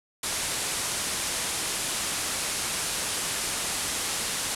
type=low-pass noise; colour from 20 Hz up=white; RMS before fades=-30 dBFS; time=0.23-4.55 s; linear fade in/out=5 ms; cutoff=11000 Hz; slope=48 dB/octave; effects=none